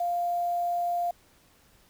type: tone with quantisation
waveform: sine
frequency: 698.5 Hz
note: F5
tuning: in tune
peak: -25 dBFS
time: 0-1.11 s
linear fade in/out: 5 ms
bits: 8
effects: pink hiss -61 dBFS RMS until 1.89 s